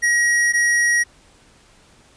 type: tone pair in turn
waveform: square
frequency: 1900 / 1900 Hz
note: A#6 / A#6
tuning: +33 / +33 cents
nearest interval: unison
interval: 0 cents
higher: neither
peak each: -15 dBFS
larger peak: neither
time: 0.02-0.53 / 0.53-1.04 s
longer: neither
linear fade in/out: 20 ms
effects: pink hiss -52 dBFS RMS until 2.16 s + resampled to 22050 Hz